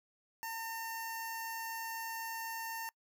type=tone with notch filter; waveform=10% pulse; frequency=908 Hz; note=A#5; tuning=46 cents flat; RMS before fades=-41 dBFS; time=0.43-2.89 s; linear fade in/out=0 ms; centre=3700 Hz; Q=0.55; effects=noise-tail reverb RT60 0.1 s tail -25 dB re dry